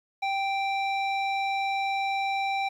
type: tone with low-pass filter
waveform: square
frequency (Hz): 784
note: G5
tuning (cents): 0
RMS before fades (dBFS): -28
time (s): 0.22-2.69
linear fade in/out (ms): 10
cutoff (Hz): 3200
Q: 2.2
effects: 10-bit